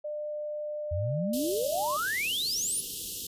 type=tone; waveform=sine; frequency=599 Hz; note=D5; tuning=34 cents sharp; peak=-32 dBFS; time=0.04-1.97 s; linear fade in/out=10 ms
type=exponential sweep; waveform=sine; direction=up; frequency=78.9 to 10500 Hz; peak=-28 dBFS; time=0.91-2.81 s; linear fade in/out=10 ms
type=band-stop noise; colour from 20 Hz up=white; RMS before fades=-36 dBFS; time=1.33-3.27 s; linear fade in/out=5 ms; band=500 to 2800 Hz; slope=96 dB/octave
effects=resampled to 32000 Hz